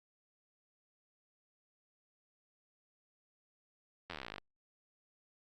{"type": "slowing click train", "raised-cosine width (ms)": 0.3, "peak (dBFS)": -26, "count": 19, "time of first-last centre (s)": [4.1, 4.382], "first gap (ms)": 11, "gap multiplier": 1.04, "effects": ["Opus 48 kbps"]}